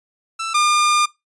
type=tone pair in turn; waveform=sawtooth; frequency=1329 / 1205.5 Hz; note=E6 / D6; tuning=+14 / +45 cents; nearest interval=major second; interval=169 cents; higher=first; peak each=-19 / -10 dBFS; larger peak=second; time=0.39-0.54 / 0.54-1.06 s; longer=second; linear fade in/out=10 ms; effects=noise-tail reverb RT60 0.2 s tail -21 dB re dry + resampled to 22050 Hz